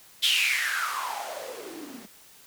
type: noise with band-pass filter sweep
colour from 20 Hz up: blue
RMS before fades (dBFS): -29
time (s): 0.22-2.07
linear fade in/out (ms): 20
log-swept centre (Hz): 3400 to 210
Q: 7.5
effects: white hiss -53 dBFS RMS until 2.46 s